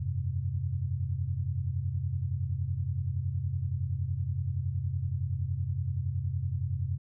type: chord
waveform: sine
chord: F suspended second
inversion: none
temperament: equal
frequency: 87.31 / 98 / 130.81 Hz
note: F2 / G2 / C3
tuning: 0 / 0 / 0 cents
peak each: -33 dBFS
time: 0-6.98 s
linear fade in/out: 10 ms
effects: none